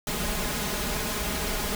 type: noise with comb filter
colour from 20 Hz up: pink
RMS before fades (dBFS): -29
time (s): 0.07-1.75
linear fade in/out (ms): 2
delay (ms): 4.8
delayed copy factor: +0.7
effects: none